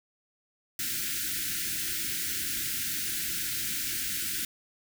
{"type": "band-stop noise", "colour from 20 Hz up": "white", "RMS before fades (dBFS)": -32, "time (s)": [0.79, 4.45], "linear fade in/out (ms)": 2, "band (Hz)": [370, 1400], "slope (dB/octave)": 96, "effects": []}